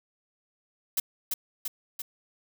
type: noise with echo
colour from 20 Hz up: blue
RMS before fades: -26 dBFS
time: 0.97-1 s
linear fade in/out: 5 ms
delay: 340 ms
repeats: 3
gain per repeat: -3 dB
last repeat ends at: 2.02 s
effects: none